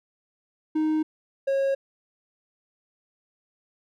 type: tone pair in turn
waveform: triangle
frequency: 311.1 / 545.4 Hz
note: D#4 / C#5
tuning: 0 / -28 cents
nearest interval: minor seventh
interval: 972 cents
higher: second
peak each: -19 dBFS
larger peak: neither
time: 0.75-1.03 / 1.47-1.75 s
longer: neither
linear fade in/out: 10 ms
effects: none